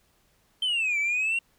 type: exponential two-way sweep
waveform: sine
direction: down then up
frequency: 3136 to 2282 to 2768 Hz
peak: -21 dBFS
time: 0.62-1.39 s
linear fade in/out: 5 ms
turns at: 0.99 s
effects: tanh soft clip ceiling -22 dBFS + pink hiss -66 dBFS RMS until 1.58 s